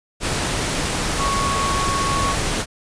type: tone in noise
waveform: sine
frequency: 1108 Hz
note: C#6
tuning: 1 cent flat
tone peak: -21 dBFS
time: 1.17-2.36 s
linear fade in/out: 50 ms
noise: pink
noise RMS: -22 dBFS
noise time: 0.2-2.66 s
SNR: -2 dB
effects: resampled to 22050 Hz